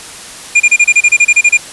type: tone bursts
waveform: square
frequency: 2412 Hz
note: D7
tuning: 46 cents sharp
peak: -4 dBFS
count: 13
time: 0.55-1.574 s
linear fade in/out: 10 ms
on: 52 ms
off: 29 ms
effects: white hiss -29 dBFS RMS until 1.72 s + resampled to 24000 Hz